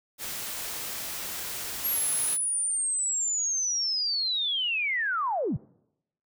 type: noise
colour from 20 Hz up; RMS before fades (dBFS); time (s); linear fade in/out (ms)
white; -35; 0.18-2.38; 50
type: linear sweep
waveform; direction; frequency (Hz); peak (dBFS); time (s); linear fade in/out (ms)
sine; down; 11620 to 89; -25; 1.84-5.57; 10
effects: noise-tail reverb RT60 0.8 s tail -23 dB re dry